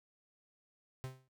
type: tone with exponential decay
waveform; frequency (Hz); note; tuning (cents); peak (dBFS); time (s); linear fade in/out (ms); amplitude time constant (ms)
45% pulse; 130.5; C3; -4; -37; 1.04-1.28; 0; 51
effects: noise-tail reverb RT60 0.1 s tail -17 dB re dry